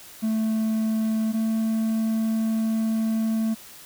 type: tone pair in turn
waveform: triangle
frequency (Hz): 220 / 222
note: A3 / A3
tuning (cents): 0 / +16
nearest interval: unison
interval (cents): 16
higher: second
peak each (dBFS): -19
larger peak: neither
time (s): 0.22-1.33 / 1.33-3.55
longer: second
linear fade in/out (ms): 20
effects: white hiss -45 dBFS RMS until 3.85 s